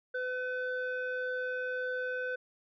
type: tone pair together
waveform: sine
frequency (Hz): 504.9 / 1513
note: B4 / F#6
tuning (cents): +38 / +38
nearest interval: octave + perfect fifth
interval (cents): 1900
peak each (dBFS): -33 / -33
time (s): 0.14-2.36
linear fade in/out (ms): 10
effects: tanh soft clip ceiling -29 dBFS